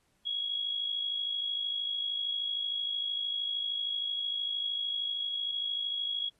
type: tone with amplitude modulation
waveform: sine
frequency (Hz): 3322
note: G#7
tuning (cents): 0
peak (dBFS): -28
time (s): 0.25-6.3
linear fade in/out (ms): 20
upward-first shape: sine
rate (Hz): 53.1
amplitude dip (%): 55
effects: pink hiss -73 dBFS RMS until 6.39 s + AAC 32 kbps